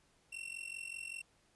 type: tone with amplitude modulation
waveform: 45% pulse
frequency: 2717 Hz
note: F7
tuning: 48 cents flat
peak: -39 dBFS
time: 0.32-1.22 s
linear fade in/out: 10 ms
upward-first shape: sine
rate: 45.2 Hz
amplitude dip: 85%
effects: pink hiss -71 dBFS RMS until 1.55 s + resampled to 24000 Hz